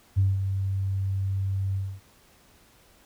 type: tone with ADSR envelope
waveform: sine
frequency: 96.8 Hz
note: G2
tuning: 21 cents flat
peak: -16 dBFS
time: 0.16-2.01 s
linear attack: 23 ms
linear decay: 190 ms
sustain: -8 dB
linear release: 260 ms
effects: tanh soft clip ceiling -13 dBFS + pink hiss -58 dBFS RMS until 3.05 s